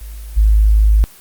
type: tone with level steps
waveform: sine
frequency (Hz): 52.8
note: G#1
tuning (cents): +29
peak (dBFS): -27 / -7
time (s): 0.01-1.04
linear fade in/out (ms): 0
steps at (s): 0.36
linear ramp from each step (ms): 20
effects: white hiss -42 dBFS RMS until 1.2 s + Opus 24 kbps